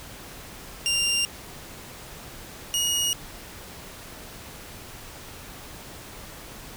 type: tone pair in turn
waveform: 20% pulse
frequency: 2790 / 2880 Hz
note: F7 / F#7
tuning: -2 / -47 cents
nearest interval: minor second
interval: 55 cents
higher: second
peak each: -17 dBFS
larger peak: neither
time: 0.86-1.25 / 2.74-3.13 s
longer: neither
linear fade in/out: 0 ms
effects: pink hiss -42 dBFS RMS until 6.76 s